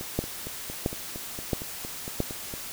two click trains, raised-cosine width 2 ms, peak -11 / -23 dBFS, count 4 / 12, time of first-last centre 0.19-2.203 / 0.01-2.539 s, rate 1.49 / 4.35 Hz, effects white hiss -38 dBFS RMS until 2.72 s

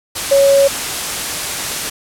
sine tone in noise, 554.4 Hz, C#5, in tune, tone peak -7 dBFS, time 0.31-0.68 s, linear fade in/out 10 ms, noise white, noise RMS -20 dBFS, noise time 0.15-1.9 s, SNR +10 dB, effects low-pass 11000 Hz 12 dB/octave

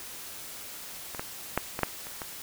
clicks, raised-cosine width 0.5 ms, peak -22 / -17 / -9 / -16 / -8 / -27 / -20 dBFS, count 7, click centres 1.148 / 1.195 / 1.576 / 1.791 / 1.833 / 2.069 / 2.218 s, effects white hiss -42 dBFS RMS until 2.42 s

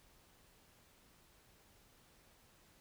silence, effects pink hiss -67 dBFS RMS until 2.8 s

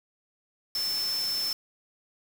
sine tone in noise, 5300 Hz, E8, 9 cents sharp, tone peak -27 dBFS, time 0.75-1.53 s, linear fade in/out 2 ms, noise white, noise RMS -38 dBFS, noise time 0.75-1.53 s, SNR +8 dB, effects none

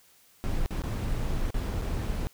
brown noise with dropouts, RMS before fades -29 dBFS, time 0.44-2.27 s, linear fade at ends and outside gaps 0 ms, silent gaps 0.66-0.707 / 0.82-0.837 / 1.506-1.543 / 1.814-1.821 s, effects white hiss -60 dBFS RMS until 2.33 s

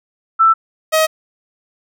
sine / sawtooth tone pair in turn, 1328 / 632.2 Hz, E6 / D#5, +12 / +27 cents, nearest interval octave + minor second, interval 1285 cents, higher first, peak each -7 dBFS, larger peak neither, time 0.39-0.54 / 0.92-1.07 s, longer neither, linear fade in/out 20 ms, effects none

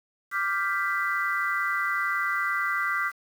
sine chord, G dominant seventh, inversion second, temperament equal with one note detuned, 1174.7 / 1396.9 / 1568 / 1984.7 Hz, D6 / F6 / G6 / B6, 0 / 0 / 0 / +8 cents, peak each -29 / -30 / -30 / -29 dBFS, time 0.31-3.12 s, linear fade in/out 50 ms, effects tanh soft clip ceiling -13 dBFS + 8-bit

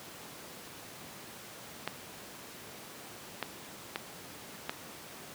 clicks, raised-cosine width 0.3 ms, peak -16 dBFS, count 4, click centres 1.876 / 3.427 / 3.959 / 4.695 s, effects pink hiss -47 dBFS RMS until 5.34 s + high-pass 150 Hz 12 dB/octave

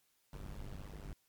brown noise with amplitude modulation, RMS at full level -42 dBFS, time 0.33-1.13 s, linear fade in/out 2 ms, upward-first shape sine, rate 99.3 Hz, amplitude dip 95%, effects white hiss -75 dBFS RMS until 1.28 s + MP3 96 kbps

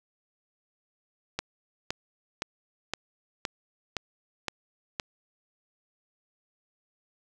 click train, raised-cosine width 0.2 ms, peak -12 dBFS, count 8, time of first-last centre 1.39-4.998 s, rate 1.94 Hz, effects none

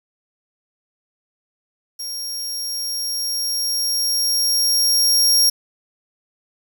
sawtooth tone with level ramp, 5580 Hz, F8, 2 cents flat, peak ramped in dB -24 to -9 dBFS, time 1.99-5.5 s, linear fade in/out 10 ms, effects 8-bit

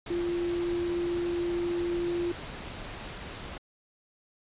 sine tone in noise, 346.6 Hz, F4, 13 cents flat, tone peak -27 dBFS, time 0.1-2.32 s, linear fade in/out 5 ms, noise pink, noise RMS -40 dBFS, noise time 0.06-3.58 s, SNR +10 dB, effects resampled to 8000 Hz

